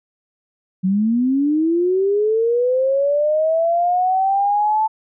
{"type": "linear sweep", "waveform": "sine", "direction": "up", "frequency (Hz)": [181.2, 880], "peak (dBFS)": -14, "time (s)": [0.83, 4.88], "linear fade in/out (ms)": 20, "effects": []}